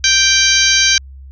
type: harmonic tone with a mistuned harmonic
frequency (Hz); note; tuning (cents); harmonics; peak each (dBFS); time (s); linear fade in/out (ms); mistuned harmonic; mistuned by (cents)
784; G5; 0; 2 / 3 / 4 / 5 / 6 / 7 / 8; -17 / -17 / -17 / -17 / -17 / -17 / -17; 0.04-0.98; 2; 7; +44
effects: added 67 Hz sine -32 dBFS peak until 1.31 s